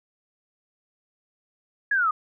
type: linear sweep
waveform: sine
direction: down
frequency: 1700 to 1205 Hz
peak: -19 dBFS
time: 1.91-2.11 s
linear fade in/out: 5 ms
effects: none